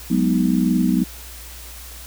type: chord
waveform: sine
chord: G# minor seventh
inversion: third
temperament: equal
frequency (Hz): 185 / 207.7 / 246.9 / 311.1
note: F#3 / G#3 / B3 / D#4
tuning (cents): 0 / 0 / 0 / 0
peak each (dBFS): -19 / -23 / -19 / -23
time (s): 0.1-1.04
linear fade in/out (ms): 10
effects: added 60 Hz sine -38 dBFS peak until 2.06 s + white hiss -39 dBFS RMS until 2.06 s